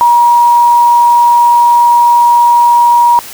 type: tone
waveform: sine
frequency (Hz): 953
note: A#5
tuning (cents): +38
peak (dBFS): -3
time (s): 0.01-3.19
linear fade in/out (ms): 0
effects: white hiss -28 dBFS RMS until 3.33 s